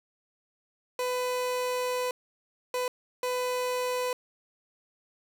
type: tone bursts at uneven times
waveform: 30% pulse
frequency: 500 Hz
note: B4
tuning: 21 cents sharp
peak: -25 dBFS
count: 3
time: 0.99-2.11 / 2.74-2.88 / 3.23-4.13 s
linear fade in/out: 2 ms
effects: none